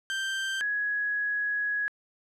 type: tone pair in turn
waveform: 30% pulse / sine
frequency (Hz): 1568 / 1671.7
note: G6 / G#6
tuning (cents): 0 / +11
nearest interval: minor second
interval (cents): 111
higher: second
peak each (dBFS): -26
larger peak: neither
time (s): 0.1-0.61 / 0.61-1.88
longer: second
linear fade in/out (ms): 0
effects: low-pass 8000 Hz 12 dB/octave